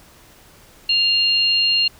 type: tone pair together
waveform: sine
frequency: 2794 / 4236 Hz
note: F7 / C8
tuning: 0 / +21 cents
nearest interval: perfect fifth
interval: 721 cents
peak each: -17 dBFS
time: 0.89-1.88 s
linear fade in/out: 5 ms
effects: pink hiss -48 dBFS RMS until 1.99 s